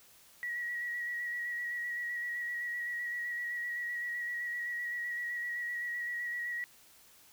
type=tone with vibrato; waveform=sine; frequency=1918 Hz; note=A#6; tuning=49 cents sharp; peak=-34 dBFS; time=0.43-6.64 s; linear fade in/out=0 ms; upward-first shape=square; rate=7.8 Hz; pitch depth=20 cents each way; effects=white hiss -60 dBFS RMS until 7.32 s